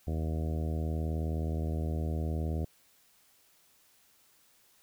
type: harmonic tone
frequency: 79.3 Hz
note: D#2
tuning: 33 cents sharp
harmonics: 1 / 2 / 3 / 4 / 5 / 6 / 7 / 8 / 9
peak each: -31 / -37 / -41 / -43 / -45 / -47 / -48 / -49 / -50 dBFS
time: 0.07-2.65 s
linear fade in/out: 5 ms
effects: white hiss -65 dBFS RMS until 4.82 s